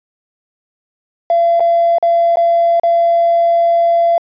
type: tone with dropouts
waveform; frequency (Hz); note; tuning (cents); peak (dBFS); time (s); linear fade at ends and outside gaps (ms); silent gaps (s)
triangle; 680; F5; -46; -5; 1.3-4.18; 2; 1.597-1.604 / 1.984-2.026 / 2.358-2.37 / 2.798-2.834
effects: tanh soft clip ceiling -6 dBFS + resampled to 11025 Hz